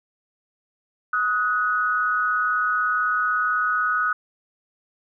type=tone pair together; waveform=sine; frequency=1259 / 1477 Hz; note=D#6 / F#6; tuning=+20 / -3 cents; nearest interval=minor third; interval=277 cents; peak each=-22 dBFS; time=1.13-4.13 s; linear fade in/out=5 ms; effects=none